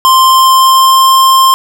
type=tone with pitch glide; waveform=square; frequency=1046.5 to 1055.6 Hz; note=C6 to C6; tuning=0 to +15 cents; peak=-4 dBFS; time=0.05-1.54 s; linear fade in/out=0 ms; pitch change=+15 cents; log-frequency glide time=0.19-1.12 s; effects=none